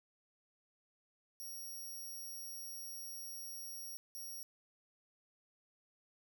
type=tone bursts at uneven times; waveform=5% pulse; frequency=5630 Hz; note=F8; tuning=13 cents sharp; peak=-39 dBFS; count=2; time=1.4-3.97 / 4.15-4.43 s; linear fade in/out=0 ms; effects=none